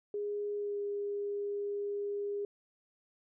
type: tone with pitch glide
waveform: sine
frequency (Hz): 412 to 406.8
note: G#4 to G#4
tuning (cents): -14 to -36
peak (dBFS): -33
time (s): 0.14-2.45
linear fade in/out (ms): 2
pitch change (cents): -22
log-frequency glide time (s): 0.56-0.79
effects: none